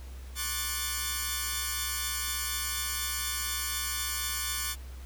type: chord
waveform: 5% pulse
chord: D major seventh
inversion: third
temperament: equal with one note detuned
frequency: 1080.9 / 1174.7 / 1480 / 1760 Hz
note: C#6 / D6 / F#6 / A6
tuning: -44 / 0 / 0 / 0 cents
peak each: -25 dBFS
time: 0.35-4.76 s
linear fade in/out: 50 ms
effects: added 64 Hz sine -40 dBFS peak until 5.05 s + pink hiss -54 dBFS RMS until 5.05 s